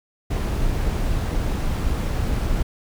brown noise, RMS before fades -22 dBFS, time 0.3-2.63 s, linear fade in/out 10 ms, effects none

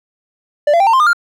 triangle tone with pitch steps, 589 / 680.5 / 786.2 / 908.4 / 1049.5 / 1212.5 / 1400.9 Hz, D5 / F5 / G5 / A#5 / C6 / D#6 / F6, +5 / -45 / +5 / -45 / +5 / -45 / +5 cents, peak -6 dBFS, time 0.67-1.132 s, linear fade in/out 5 ms, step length 66 ms, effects none

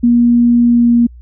sine tone with pitch glide, 238.5 to 236.9 Hz, A#3 to A#3, +40 to +28 cents, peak -6 dBFS, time 0.03-1.07 s, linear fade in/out 10 ms, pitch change -12 cents, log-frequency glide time 0.64-0.91 s, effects added 60 Hz sine -33 dBFS peak until 1.21 s

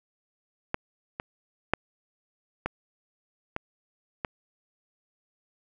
clicks, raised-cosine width 0.5 ms, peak -11 / -17 / -6 / -13 / -15 / -14 dBFS, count 6, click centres 0.744 / 1.199 / 1.736 / 2.66 / 3.564 / 4.248 s, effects none

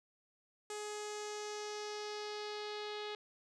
sawtooth tone with low-pass filter sweep, 419.8 Hz, G#4, 19 cents sharp, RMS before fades -43 dBFS, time 0.7-3.15 s, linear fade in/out 2 ms, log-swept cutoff 7900 to 3800 Hz, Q 2.9, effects none

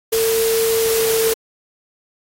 sine tone in noise, 449.9 Hz, A4, 39 cents sharp, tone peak -15 dBFS, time 0.12-1.34 s, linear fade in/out 10 ms, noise white, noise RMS -22 dBFS, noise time 0.12-1.34 s, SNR +4 dB, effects AAC 48 kbps

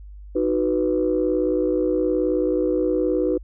sine chord, B major, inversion first, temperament equal, 311.1 / 370 / 493.9 Hz, D#4 / F#4 / B4, 0 / 0 / 0 cents, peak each -22 dBFS, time 0.35-3.38 s, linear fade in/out 10 ms, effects tanh soft clip ceiling -10 dBFS + added 50 Hz sine -37 dBFS peak until 3.43 s

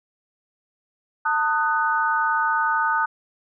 sine chord, D# diminished, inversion second, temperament just, 896 / 1244.5 / 1493.4 Hz, A5 / D#6 / F#6, +31 / 0 / +16 cents, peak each -23 dBFS, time 1.25-3.06 s, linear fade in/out 10 ms, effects none

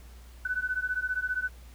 sine beating tone pair, 1493 / 1508 Hz, F#6 / F#6, +15 / +32 cents, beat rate 15 Hz, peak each -31 dBFS, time 0.45-1.49 s, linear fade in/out 5 ms, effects added 60 Hz sine -46 dBFS peak until 1.74 s + pink hiss -57 dBFS RMS until 1.74 s

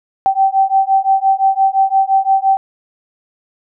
sine beating tone pair, 772 / 777.8 Hz, G5 / G5, -27 / -14 cents, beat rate 5.8 Hz, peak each -13 dBFS, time 0.26-2.57 s, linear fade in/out 0 ms, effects none

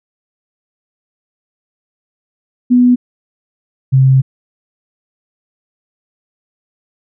sine tone pair in turn, 246.9 / 132.62 Hz, B3 / C3, 0 / +24 cents, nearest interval major seventh, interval 1076 cents, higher first, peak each -5 dBFS, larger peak neither, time 2.7-2.96 / 3.92-4.22 s, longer second, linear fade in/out 20 ms, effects none

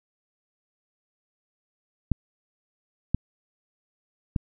clicks, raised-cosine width 5 ms, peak -9 / -9 / -11 dBFS, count 3, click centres 2.117 / 3.146 / 4.362 s, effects none

